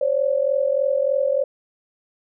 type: tone pair together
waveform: sine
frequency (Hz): 530 / 573.3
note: C5 / D5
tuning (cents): +22 / -42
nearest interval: minor second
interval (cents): 136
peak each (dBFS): -20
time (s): 0.01-1.44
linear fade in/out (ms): 5
effects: none